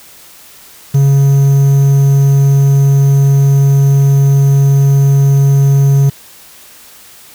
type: tone with quantisation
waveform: triangle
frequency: 138.59 Hz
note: C#3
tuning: in tune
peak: -3 dBFS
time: 0.94-6.1 s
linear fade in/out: 10 ms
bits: 5
effects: white hiss -38 dBFS RMS until 7.34 s